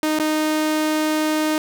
sawtooth tone with dropouts, 309 Hz, D#4, 12 cents flat, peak -14 dBFS, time 0.03-1.58 s, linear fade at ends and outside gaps 1 ms, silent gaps 0.188-0.197 s, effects none

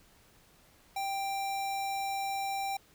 sine tone with sample-and-hold, 785 Hz, G5, 2 cents sharp, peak -31 dBFS, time 0.96-2.77 s, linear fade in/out 5 ms, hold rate 3150 Hz, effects pink hiss -62 dBFS RMS until 2.94 s

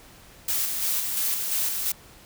blue noise with tremolo, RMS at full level -25 dBFS, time 0.48-1.92 s, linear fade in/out 5 ms, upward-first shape square, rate 2.9 Hz, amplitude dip 35%, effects pink hiss -50 dBFS RMS until 2.25 s

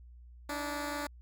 10% pulse tone pair together, 290.7 / 316.2 Hz, D4 / D#4, -18 / +28 cents, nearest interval minor second, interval 146 cents, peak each -27 / -35 dBFS, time 0.49-1.07 s, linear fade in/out 5 ms, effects added 60 Hz sine -50 dBFS peak until 1.21 s

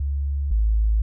sine tone pair in turn, 70.2 / 53.82 Hz, C#2 / A1, +22 / -38 cents, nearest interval perfect fourth, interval 460 cents, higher first, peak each -21 / -16 dBFS, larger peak second, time 0-0.51 / 0.51-1.02 s, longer neither, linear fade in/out 5 ms, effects none

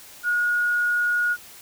sine tone, 1444 Hz, F#6, 43 cents flat, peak -19 dBFS, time 0.23-1.37 s, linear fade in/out 50 ms, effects white hiss -45 dBFS RMS until 1.61 s

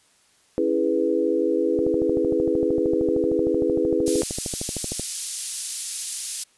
sine chord, C# minor seventh, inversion none, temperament equal, 277.2 / 329.6 / 415.3 / 493.9 Hz, C#4 / E4 / G#4 / B4, 0 / 0 / 0 / 0 cents, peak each -28 / -23 / -24 / -24 dBFS, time 0.58-4.22 s, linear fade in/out 0 ms
click train, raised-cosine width 2 ms, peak -16 dBFS, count 43, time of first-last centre 1.79-4.996 s, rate 13.1 Hz
white high-pass noise, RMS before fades -27 dBFS, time 4.06-6.44 s, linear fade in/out 10 ms, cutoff 4800 Hz, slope 12 dB/octave
effects white hiss -60 dBFS RMS until 6.57 s + resampled to 24000 Hz

